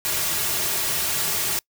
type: noise with comb filter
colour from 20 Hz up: white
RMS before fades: -24 dBFS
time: 0.05-1.59 s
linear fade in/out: 0 ms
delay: 3.9 ms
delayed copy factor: -0.65
effects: noise-tail reverb RT60 0.1 s tail -26 dB re dry